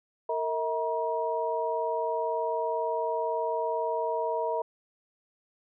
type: tone cluster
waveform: sine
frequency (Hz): 459 / 641 / 952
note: A#4 / E5 / A#5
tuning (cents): -27 / -49 / +36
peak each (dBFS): -31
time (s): 0.29-4.62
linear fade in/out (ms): 5
effects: none